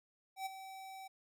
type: tone with ADSR envelope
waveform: square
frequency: 768 Hz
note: G5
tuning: 36 cents flat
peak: -37 dBFS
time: 0.36-1.08 s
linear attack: 100 ms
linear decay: 16 ms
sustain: -11 dB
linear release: 11 ms
effects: none